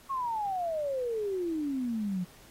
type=exponential sweep; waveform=sine; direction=down; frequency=1108.7 to 174.61 Hz; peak=-29 dBFS; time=0.09-2.25 s; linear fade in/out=20 ms; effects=pink hiss -56 dBFS RMS until 2.5 s + AAC 48 kbps